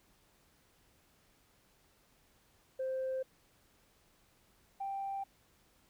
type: tone pair in turn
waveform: sine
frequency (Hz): 523.3 / 785.9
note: C5 / G5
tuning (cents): 0 / +4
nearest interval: perfect fifth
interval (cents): 704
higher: second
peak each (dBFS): -32 / -35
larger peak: first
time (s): 2.79-3.23 / 4.8-5.24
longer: neither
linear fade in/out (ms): 10
effects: tanh soft clip ceiling -31 dBFS + pink hiss -69 dBFS RMS until 5.89 s